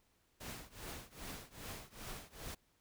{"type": "noise with tremolo", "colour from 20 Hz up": "pink", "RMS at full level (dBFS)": -45, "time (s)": [0.4, 2.55], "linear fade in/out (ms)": 10, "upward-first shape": "triangle", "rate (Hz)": 2.5, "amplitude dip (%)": 95, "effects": ["pink hiss -75 dBFS RMS until 2.8 s"]}